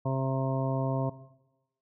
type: harmonic tone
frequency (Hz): 133.2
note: C3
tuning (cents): +31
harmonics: 1 / 2 / 3 / 4 / 5 / 7 / 8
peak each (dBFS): -28 / -35 / -39 / -37 / -35 / -38 / -42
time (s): 0.05-1.1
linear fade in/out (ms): 10
effects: noise-tail reverb RT60 1.0 s tail -17 dB re dry